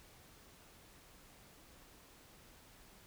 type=silence; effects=pink hiss -61 dBFS RMS until 3.06 s